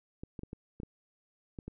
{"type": "clicks", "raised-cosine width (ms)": 3, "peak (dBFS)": -28, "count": 8, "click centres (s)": [0.235, 0.392, 0.434, 0.531, 0.801, 0.833, 1.588, 1.68], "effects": []}